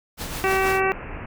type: noise with tremolo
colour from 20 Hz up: pink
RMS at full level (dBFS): -29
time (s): 0.17-0.81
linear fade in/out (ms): 50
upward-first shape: sine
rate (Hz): 6.3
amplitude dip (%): 45
type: harmonic tone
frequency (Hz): 382.9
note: G4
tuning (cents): -41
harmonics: 1 / 2 / 3 / 4 / 5 / 6 / 7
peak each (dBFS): -22 / -25 / -27 / -28 / -29 / -30 / -30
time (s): 0.44-0.92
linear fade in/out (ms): 0
type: low-pass noise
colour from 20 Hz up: pink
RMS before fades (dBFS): -35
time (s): 0.63-1.26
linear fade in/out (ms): 5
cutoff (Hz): 2700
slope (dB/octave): 96
effects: none